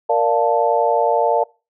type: chord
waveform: sine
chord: Bb major seventh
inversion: none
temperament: equal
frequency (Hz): 466.2 / 587.3 / 698.5 / 880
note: Bb4 / D5 / F5 / A5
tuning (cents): 0 / 0 / 0 / 0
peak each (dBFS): -19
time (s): 0.09-1.44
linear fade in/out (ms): 10
effects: noise-tail reverb RT60 0.3 s tail -24 dB re dry